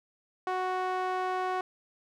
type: tone with band-pass filter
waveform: sawtooth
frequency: 370 Hz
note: F#4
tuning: in tune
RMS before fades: -31 dBFS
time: 0.47-1.61 s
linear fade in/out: 2 ms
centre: 920 Hz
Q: 1.5
effects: none